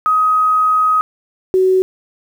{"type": "tone pair in turn", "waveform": "sine", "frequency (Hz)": [1260, 374.6], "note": ["D#6", "F#4"], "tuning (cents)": [21, 21], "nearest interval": "octave + major sixth", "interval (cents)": 2100, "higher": "first", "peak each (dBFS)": [-10, -9], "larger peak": "second", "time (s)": [[0.06, 1.01], [1.54, 1.82]], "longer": "first", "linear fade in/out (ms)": 0, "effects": ["7-bit"]}